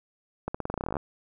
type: accelerating click train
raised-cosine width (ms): 1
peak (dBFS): -16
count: 16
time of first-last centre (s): 0.48-0.968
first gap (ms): 65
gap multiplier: 0.89
effects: none